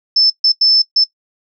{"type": "tone bursts at uneven times", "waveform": "sine", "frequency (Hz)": 5274, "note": "E8", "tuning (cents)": 0, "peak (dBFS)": -8, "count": 4, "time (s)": [[0.16, 0.3], [0.44, 0.52], [0.61, 0.82], [0.96, 1.04]], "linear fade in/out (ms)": 5, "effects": ["noise-tail reverb RT60 0.1 s tail -18 dB re dry"]}